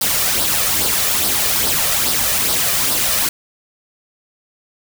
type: noise with flanger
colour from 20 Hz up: white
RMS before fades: -17 dBFS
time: 0.01-3.29 s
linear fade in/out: 5 ms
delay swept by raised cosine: 0.21 to 1.71 ms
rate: 2.4 Hz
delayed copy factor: +0.5
effects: none